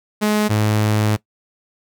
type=tone pair in turn; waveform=sawtooth; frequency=211.3 / 106.66 Hz; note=G#3 / G#2; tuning=+30 / +47 cents; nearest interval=octave; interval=1183 cents; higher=first; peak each=-11 dBFS; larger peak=neither; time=0.21-0.49 / 0.49-1.17 s; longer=second; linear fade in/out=20 ms; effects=noise-tail reverb RT60 0.1 s tail -19 dB re dry